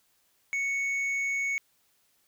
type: tone with hard clipping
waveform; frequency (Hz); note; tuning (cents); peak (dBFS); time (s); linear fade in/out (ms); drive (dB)
sine; 2217; C#7; 0; -28; 0.53-1.58; 0; 4
effects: white hiss -69 dBFS RMS until 2.27 s